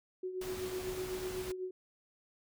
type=tone with tremolo; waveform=sine; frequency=370 Hz; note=F#4; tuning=in tune; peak=-34 dBFS; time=0.23-1.71 s; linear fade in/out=5 ms; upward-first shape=triangle; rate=8 Hz; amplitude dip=65%
type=noise; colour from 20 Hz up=pink; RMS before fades=-45 dBFS; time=0.41-1.52 s; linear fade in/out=5 ms
effects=none